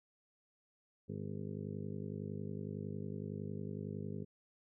harmonic tone with a mistuned harmonic, 50.9 Hz, G#1, 34 cents flat, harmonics 2 / 3 / 4 / 5 / 6 / 7 / 8 / 9 / 10, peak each -46 / -45 / -45 / -51 / -58 / -55 / -49 / -54 / -60 dBFS, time 1.08-4.25 s, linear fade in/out 20 ms, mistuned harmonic 6, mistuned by -57 cents, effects none

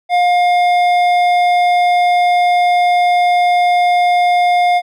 sine tone with hard clipping, 710 Hz, F5, 28 cents sharp, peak -11 dBFS, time 0.09-4.82 s, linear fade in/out 50 ms, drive 10 dB, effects none

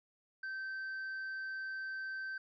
triangle tone, 1551 Hz, G6, 19 cents flat, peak -37 dBFS, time 0.43-2.38 s, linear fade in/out 5 ms, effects resampled to 16000 Hz

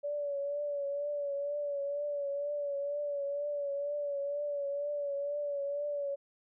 sine tone with vibrato, 573 Hz, D5, 43 cents flat, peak -32 dBFS, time 0.03-6.16 s, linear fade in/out 20 ms, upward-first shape triangle, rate 2.1 Hz, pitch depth 46 cents each way, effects none

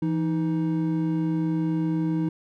triangle tone pair together, 166.39 / 314.1 Hz, E3 / D#4, +16 / +16 cents, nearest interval major seventh, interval 1100 cents, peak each -23 / -23 dBFS, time 0.02-2.29 s, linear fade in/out 5 ms, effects none

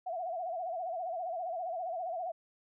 sine tone with vibrato, 699 Hz, F5, 1 cent sharp, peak -34 dBFS, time 0.06-2.32 s, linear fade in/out 10 ms, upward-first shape sine, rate 15 Hz, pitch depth 120 cents each way, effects none

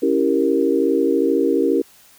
sine chord, C# diminished seventh, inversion none, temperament equal, 277.2 / 329.6 / 392 / 466.2 Hz, C#4 / E4 / G4 / Bb4, 0 / 0 / 0 / 0 cents, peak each -20 dBFS, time 0.02-1.82 s, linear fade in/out 10 ms, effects white hiss -50 dBFS RMS until 2.18 s

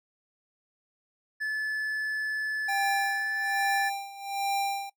triangle tone with pitch glide, 1731 to 1746.1 Hz, A6 to A6, -29 to -14 cents, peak -26 dBFS, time 1.4-3.9 s, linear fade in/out 20 ms, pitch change +15 cents, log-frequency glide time 2.93-3.42 s
square tone with tremolo, 793 Hz, G5, 20 cents sharp, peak -26 dBFS, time 2.68-4.9 s, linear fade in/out 10 ms, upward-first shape sine, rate 1.2 Hz, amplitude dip 85%
effects noise-tail reverb RT60 0.1 s tail -21 dB re dry

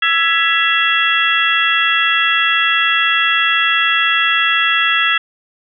sine tone cluster, 1328 / 1674 / 1972 / 2705 / 3328 Hz, E6 / G#6 / B6 / E7 / G#7, +12 / +13 / -3 / +44 / +3 cents, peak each -18 dBFS, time 0.02-5.18 s, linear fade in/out 5 ms, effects none

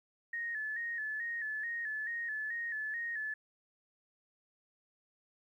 sine tone with vibrato, 1796 Hz, A6, 35 cents sharp, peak -35 dBFS, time 0.33-3.34 s, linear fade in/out 5 ms, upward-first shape square, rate 2.3 Hz, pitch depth 65 cents each way, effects 12-bit

